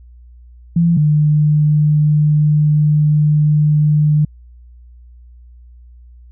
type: tone pair in turn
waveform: sine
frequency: 168.9 / 150.47 Hz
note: E3 / D3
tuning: +42 / +42 cents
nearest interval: major second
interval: 200 cents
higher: first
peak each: -9 dBFS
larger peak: neither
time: 0.76-0.97 / 0.97-4.25 s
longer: second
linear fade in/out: 5 ms
effects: added 60 Hz sine -38 dBFS peak until 6.31 s